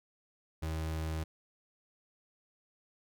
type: tone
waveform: 35% pulse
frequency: 79.5 Hz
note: D#2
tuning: 38 cents sharp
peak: -32 dBFS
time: 0.62-1.24 s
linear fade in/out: 10 ms
effects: none